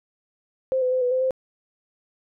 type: tone with pitch steps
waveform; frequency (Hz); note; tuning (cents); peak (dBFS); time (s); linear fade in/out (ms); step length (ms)
sine; 523 / 506 / 513 / 494.1 / 515 / 521; C5 / B4 / C5 / B4 / C5 / C5; -1 / +42 / -34 / +1 / -28 / -7; -19; 0.72-1.308; 0; 98
effects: none